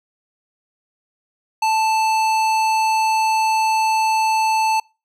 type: tone with hard clipping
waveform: sine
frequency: 880 Hz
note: A5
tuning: in tune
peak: -17 dBFS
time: 1.62-4.8 s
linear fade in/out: 5 ms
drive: 16 dB
effects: noise-tail reverb RT60 0.3 s tail -26 dB re dry